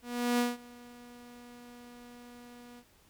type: tone with ADSR envelope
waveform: sawtooth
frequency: 242.1 Hz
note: B3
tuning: 34 cents flat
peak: -21 dBFS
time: 0.02-2.84 s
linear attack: 370 ms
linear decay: 180 ms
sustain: -24 dB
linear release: 56 ms
effects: pink hiss -64 dBFS RMS until 3.09 s